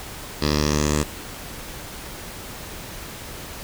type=tone with low-pass filter sweep; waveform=10% pulse; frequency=74.5 Hz; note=D2; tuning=25 cents sharp; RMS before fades=-21 dBFS; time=0.41-1.04 s; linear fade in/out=20 ms; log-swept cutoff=4700 to 7900 Hz; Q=5; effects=pink hiss -36 dBFS RMS until 3.63 s